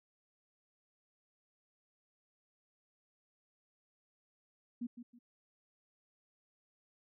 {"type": "tone with echo", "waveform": "sine", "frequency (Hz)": 240, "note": "B3", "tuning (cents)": -49, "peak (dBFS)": -36, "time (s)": [4.81, 4.87], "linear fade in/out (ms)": 10, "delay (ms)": 160, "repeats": 2, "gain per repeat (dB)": -10, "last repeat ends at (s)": 5.19, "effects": []}